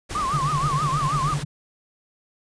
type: noise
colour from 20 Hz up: pink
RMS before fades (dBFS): -32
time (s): 0.09-1.44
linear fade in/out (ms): 20
type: tone with vibrato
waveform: sine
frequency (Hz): 1142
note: D6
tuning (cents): -49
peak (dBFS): -22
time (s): 0.15-1.34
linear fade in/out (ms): 2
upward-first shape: triangle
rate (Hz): 6.3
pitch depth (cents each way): 190
type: tone with tremolo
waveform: sine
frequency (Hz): 145.1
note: D3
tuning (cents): -21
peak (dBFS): -20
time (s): 0.33-1.45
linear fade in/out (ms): 10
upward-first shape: sine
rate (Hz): 10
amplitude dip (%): 100
effects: resampled to 22050 Hz